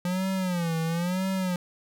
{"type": "tone with vibrato", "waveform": "square", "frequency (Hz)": 176.1, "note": "F3", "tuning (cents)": 15, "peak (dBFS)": -26, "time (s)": [0.05, 1.56], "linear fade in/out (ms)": 2, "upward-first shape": "sine", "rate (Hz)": 1, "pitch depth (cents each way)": 140, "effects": []}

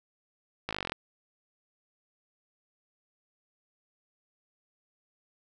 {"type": "slowing click train", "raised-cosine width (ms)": 0.3, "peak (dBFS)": -16, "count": 12, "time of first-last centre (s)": [0.69, 0.921], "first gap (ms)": 18, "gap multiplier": 1.03, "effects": []}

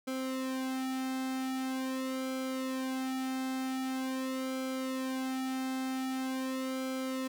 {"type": "tone with flanger", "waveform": "sawtooth", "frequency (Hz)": 261.6, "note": "C4", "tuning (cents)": 0, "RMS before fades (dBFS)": -35, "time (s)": [0.07, 7.28], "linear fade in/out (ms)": 10, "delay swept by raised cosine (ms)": [1.1, 2.1], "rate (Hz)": 0.44, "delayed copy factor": -0.85, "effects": []}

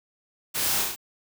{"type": "noise with echo", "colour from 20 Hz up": "white", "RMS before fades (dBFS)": -28, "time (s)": [0.54, 0.83], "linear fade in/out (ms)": 20, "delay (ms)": 33, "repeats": 4, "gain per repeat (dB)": -2, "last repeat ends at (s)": 0.962, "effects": []}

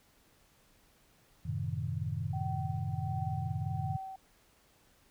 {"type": "chord", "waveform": "sine", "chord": "F# diminished seventh", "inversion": "none", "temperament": "equal", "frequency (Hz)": [92.5, 110, 130.81, 155.56], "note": ["F#2", "A2", "C3", "Eb3"], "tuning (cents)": [0, 0, 0, 0], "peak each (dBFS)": -38, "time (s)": [1.45, 3.97], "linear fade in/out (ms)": 10}
{"type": "tone with tremolo", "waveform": "sine", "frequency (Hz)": 766, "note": "G5", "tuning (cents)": -40, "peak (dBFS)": -37, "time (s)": [2.33, 4.16], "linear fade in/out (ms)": 5, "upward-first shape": "triangle", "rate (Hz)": 1.4, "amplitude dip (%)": 75}
{"effects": ["pink hiss -66 dBFS RMS until 5.1 s"]}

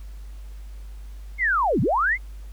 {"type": "linear two-way sweep", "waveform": "sine", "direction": "down then up", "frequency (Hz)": [2194, 94.1, 2194], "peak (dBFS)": -18, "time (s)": [1.38, 2.18], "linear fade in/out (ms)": 50, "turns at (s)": 1.81, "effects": ["added 50 Hz sine -35 dBFS peak until 2.52 s", "pink hiss -56 dBFS RMS until 2.52 s"]}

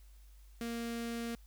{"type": "tone with notch filter", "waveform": "sawtooth", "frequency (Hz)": 233.1, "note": "A#3", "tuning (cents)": 0, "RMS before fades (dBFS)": -39, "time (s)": [0.61, 1.35], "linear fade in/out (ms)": 0, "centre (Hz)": 900, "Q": 1.8, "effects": ["added 50 Hz sine -54 dBFS peak until 1.46 s", "white hiss -69 dBFS RMS until 1.46 s"]}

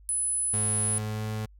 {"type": "tone", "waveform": "sine", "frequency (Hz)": 10080, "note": "D#9", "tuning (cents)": 21, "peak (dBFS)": -25, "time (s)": [0.09, 0.98], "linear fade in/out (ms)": 0}
{"type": "tone with pitch glide", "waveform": "35% pulse", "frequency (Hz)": [106.1, 108.27], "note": ["G#2", "A2"], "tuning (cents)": [38, -27], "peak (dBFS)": -28, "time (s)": [0.53, 1.46], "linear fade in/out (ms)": 10, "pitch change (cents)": 35, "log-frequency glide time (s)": [0.82, 1.28]}
{"effects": ["added 50 Hz sine -50 dBFS peak until 1.59 s"]}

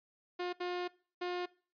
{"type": "tone bursts at uneven times", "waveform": "sawtooth", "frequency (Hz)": 356.7, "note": "F4", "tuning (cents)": 37, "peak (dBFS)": -31, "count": 3, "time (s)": [[0.39, 0.53], [0.6, 0.88], [1.21, 1.46]], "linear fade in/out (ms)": 10, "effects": ["noise-tail reverb RT60 0.4 s tail -22 dB re dry", "resampled to 11025 Hz"]}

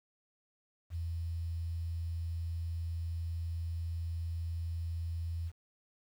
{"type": "tone with quantisation", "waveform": "sine", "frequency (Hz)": 83.8, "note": "E2", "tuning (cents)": 29, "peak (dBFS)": -34, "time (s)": [0.9, 5.52], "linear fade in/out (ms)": 50, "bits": 10, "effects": []}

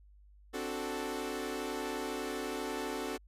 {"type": "chord", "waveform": "sawtooth", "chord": "D dominant seventh", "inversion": "third", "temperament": "equal", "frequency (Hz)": [261.6, 293.7, 370, 440], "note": ["C4", "D4", "F#4", "A4"], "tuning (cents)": [0, 0, 0, 0], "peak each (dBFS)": [-38, -38, -37, -36], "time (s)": [0.53, 3.18], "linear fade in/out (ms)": 20, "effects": ["added 50 Hz sine -56 dBFS peak until 3.27 s", "resampled to 32000 Hz"]}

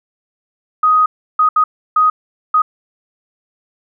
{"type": "tone bursts at uneven times", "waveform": "sine", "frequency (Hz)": 1251, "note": "D#6", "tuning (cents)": 9, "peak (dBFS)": -8, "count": 5, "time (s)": [[0.83, 1.06], [1.39, 1.49], [1.56, 1.64], [1.96, 2.1], [2.54, 2.62]], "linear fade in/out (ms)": 5, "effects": []}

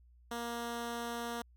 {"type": "tone", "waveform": "10% pulse", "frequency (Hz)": 235.5, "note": "A#3", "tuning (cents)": 18, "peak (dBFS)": -29, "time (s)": [0.31, 1.42], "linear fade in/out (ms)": 5, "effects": ["added 60 Hz sine -59 dBFS peak until 1.56 s"]}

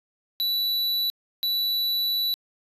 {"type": "tone bursts at uneven times", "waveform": "square", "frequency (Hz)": 3951, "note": "B7", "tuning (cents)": 0, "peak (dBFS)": -23, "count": 2, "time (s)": [[0.4, 1.1], [1.43, 2.34]], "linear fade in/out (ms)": 0, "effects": ["resampled to 32000 Hz"]}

